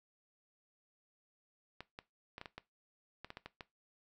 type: clicks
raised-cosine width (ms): 0.3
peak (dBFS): -29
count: 11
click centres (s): 1.806 / 1.989 / 2.381 / 2.414 / 2.458 / 2.58 / 3.246 / 3.304 / 3.371 / 3.46 / 3.608
effects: noise-tail reverb RT60 0.2 s tail -18 dB re dry